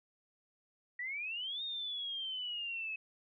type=exponential two-way sweep; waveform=sine; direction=up then down; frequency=1911 to 3722 to 2567 Hz; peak=-37 dBFS; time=0.99-2.96 s; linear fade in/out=5 ms; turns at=1.63 s; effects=none